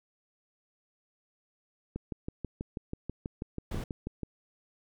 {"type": "click train", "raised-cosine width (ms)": 3, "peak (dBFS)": -22, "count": 15, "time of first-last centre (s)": [1.96, 4.233], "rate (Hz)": 6.16}
{"type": "noise", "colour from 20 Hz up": "brown", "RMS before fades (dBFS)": -35, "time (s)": [3.71, 3.84], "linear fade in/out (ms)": 5}
{"effects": []}